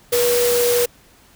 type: tone in noise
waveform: sine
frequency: 482.8 Hz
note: B4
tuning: 39 cents flat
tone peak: -15 dBFS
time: 0.12-0.86 s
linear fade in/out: 10 ms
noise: white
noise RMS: -22 dBFS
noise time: 0.12-0.86 s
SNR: +4 dB
effects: pink hiss -51 dBFS RMS until 1.35 s